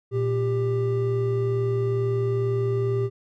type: tone pair together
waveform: triangle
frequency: 117.7 / 395.3 Hz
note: A#2 / G4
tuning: +17 / +15 cents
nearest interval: octave + major sixth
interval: 2098 cents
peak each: -22 / -22 dBFS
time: 0.11-3.1 s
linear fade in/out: 50 ms
effects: none